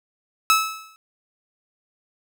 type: tone with exponential decay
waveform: sawtooth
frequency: 1300 Hz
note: E6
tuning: 24 cents flat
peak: -8 dBFS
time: 0.5-0.96 s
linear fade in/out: 0 ms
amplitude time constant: 100 ms
effects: none